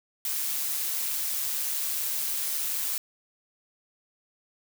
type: noise with amplitude modulation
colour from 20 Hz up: blue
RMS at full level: -28 dBFS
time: 0.25-2.98 s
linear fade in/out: 2 ms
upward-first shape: sine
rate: 145 Hz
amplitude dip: 35%
effects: none